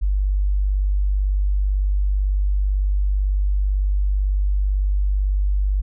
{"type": "tone", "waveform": "sine", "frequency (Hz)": 49, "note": "G1", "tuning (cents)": 0, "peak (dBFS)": -16, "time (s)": [0.01, 5.82], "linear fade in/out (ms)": 20, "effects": []}